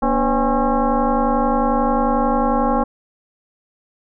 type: tone with frequency modulation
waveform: sine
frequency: 290.6 Hz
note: D4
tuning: 18 cents flat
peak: -14 dBFS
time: 0.02-2.84 s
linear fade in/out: 10 ms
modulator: 265 Hz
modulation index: 3.1
effects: none